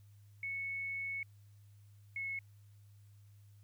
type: tone pair in turn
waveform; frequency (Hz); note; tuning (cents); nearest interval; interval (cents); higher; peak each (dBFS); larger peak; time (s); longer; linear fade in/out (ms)
sine; 2208 / 2189; C#7 / C#7; -7 / -22; unison; 15; first; -37 / -37; neither; 0.43-1.23 / 2.16-2.39; first; 2
effects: added 102 Hz sine -57 dBFS peak until 3.63 s + white hiss -75 dBFS RMS until 3.63 s